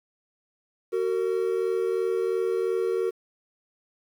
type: tone pair together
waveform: triangle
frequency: 374.7 / 457.6 Hz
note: F#4 / A#4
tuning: +22 / -32 cents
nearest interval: minor third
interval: 346 cents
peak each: -24 dBFS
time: 0.92-3.11 s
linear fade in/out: 20 ms
effects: 9-bit